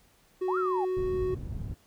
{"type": "tone", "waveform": "triangle", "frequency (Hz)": 370, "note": "F#4", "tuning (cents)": 0, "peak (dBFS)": -25, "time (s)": [0.41, 1.35], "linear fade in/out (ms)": 10}
{"type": "linear two-way sweep", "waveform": "sine", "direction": "up then down", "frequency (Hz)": [740, 1410, 740], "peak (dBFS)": -29, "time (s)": [0.48, 0.85], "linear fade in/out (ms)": 5, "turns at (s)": 0.58}
{"type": "low-pass noise", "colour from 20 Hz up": "white", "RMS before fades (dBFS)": -36, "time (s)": [0.96, 1.75], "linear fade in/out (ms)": 20, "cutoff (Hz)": 110, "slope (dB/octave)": 12}
{"effects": ["pink hiss -63 dBFS RMS until 1.86 s"]}